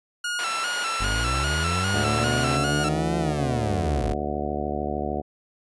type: tone with vibrato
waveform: sawtooth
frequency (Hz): 1387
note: F6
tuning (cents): -12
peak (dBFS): -22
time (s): 0.24-2.89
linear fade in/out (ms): 5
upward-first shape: square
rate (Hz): 2.5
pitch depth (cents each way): 60
type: band-pass noise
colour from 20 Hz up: pink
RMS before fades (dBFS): -34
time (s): 0.39-2.57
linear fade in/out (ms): 0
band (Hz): 690 to 3900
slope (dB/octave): 12
type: linear two-way sweep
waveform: 30% pulse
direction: up then down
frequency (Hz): 45.94 to 170.8 to 45.94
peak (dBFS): -22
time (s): 1-4.14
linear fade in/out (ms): 10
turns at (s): 3.17
type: harmonic tone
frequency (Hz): 73.42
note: D2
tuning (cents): 0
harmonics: 1 / 2 / 3 / 4 / 5 / 6 / 7 / 8 / 9 / 10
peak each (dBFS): -33 / -37 / -33 / -35 / -33 / -35 / -38 / -35 / -35 / -32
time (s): 1.93-5.22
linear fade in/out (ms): 20
effects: resampled to 24000 Hz